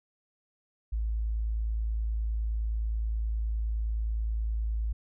sine tone, 54.8 Hz, A1, 6 cents flat, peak -27 dBFS, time 0.92-4.93 s, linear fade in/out 10 ms, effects none

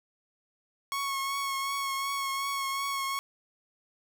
sawtooth tone with vibrato, 1100 Hz, C#6, 14 cents flat, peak -26 dBFS, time 0.92-3.19 s, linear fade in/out 0 ms, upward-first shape triangle, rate 2.7 Hz, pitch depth 26 cents each way, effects none

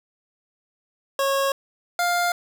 25% pulse tone pair in turn, 548 / 701.7 Hz, C#5 / F5, -20 / +8 cents, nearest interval major third, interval 428 cents, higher second, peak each -16 dBFS, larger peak neither, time 1.19-1.52 / 1.99-2.32 s, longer neither, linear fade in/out 2 ms, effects none

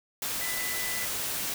sine tone in noise, 1995 Hz, B6, 17 cents sharp, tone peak -35 dBFS, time 0.41-1.05 s, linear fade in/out 2 ms, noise white, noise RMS -32 dBFS, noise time 0.22-1.54 s, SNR -6 dB, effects none

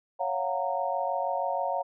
sine chord, Gb major seventh, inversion second, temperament just, 555 / 693.7 / 740 / 925 Hz, Db5 / F5 / Gb5 / Bb5, +2 / -12 / 0 / -14 cents, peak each -32 dBFS, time 0.19-1.83 s, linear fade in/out 20 ms, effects none

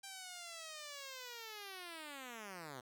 5% pulse linear sweep, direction down, 791 to 120 Hz, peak -36 dBFS, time 0.03-2.81 s, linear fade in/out 10 ms, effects none

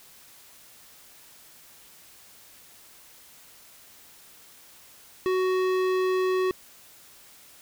sine tone with tanh clipping, 372 Hz, F#4, 9 cents sharp, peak -24 dBFS, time 5.26-6.51 s, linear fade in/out 0 ms, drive 18 dB, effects white hiss -52 dBFS RMS until 7.61 s

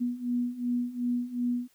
sine beating tone pair, 242 / 244.7 Hz, B3 / B3, -35 / -16 cents, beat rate 2.7 Hz, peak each -32 / -29 dBFS, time 0-1.68 s, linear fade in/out 20 ms, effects white hiss -66 dBFS RMS until 1.74 s

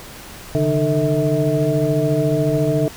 sine tone cluster, 139 / 153 / 303 / 447.8 / 644 Hz, C#3 / D#3 / D#4 / A4 / E5, +5 / -29 / -46 / +30 / -41 cents, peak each -21 dBFS, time 0.55-2.88 s, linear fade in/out 0 ms, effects tanh soft clip ceiling -4 dBFS + pink hiss -37 dBFS RMS until 2.96 s

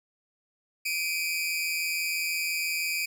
sawtooth tone pair together, 2323 / 2489 Hz, D7 / D#7, -20 / 0 cents, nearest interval minor second, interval 120 cents, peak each -27 dBFS, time 0.85-3.06 s, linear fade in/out 10 ms, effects none

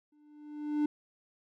triangle tone with exponential growth, 297.8 Hz, D4, 24 cents sharp, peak -22 dBFS, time 0.12-0.86 s, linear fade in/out 5 ms, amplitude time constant 160 ms, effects none

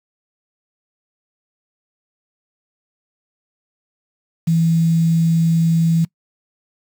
sine tone with quantisation, 164.81 Hz, E3, in tune, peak -12 dBFS, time 4.47-6.05 s, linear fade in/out 10 ms, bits 6, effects noise-tail reverb RT60 0.1 s tail -23 dB re dry

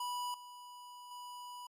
square tone with level steps, 982 Hz, B5, 10 cents flat, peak -37 / -50 / -46 dBFS, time 0-1.67 s, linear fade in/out 5 ms, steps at 0.34 / 1.11 s, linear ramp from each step 2 ms, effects MP3 64 kbps

